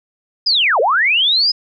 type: linear two-way sweep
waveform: sine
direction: down then up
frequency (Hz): 5110 to 414.2 to 5110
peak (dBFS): -11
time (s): 0.46-1.52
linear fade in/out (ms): 10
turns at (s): 0.8
effects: none